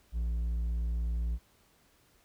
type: tone with hard clipping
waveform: sine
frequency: 58 Hz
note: A#1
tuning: 8 cents flat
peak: -30 dBFS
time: 0.12-1.39 s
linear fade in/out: 50 ms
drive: 3 dB
effects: pink hiss -66 dBFS RMS until 2.24 s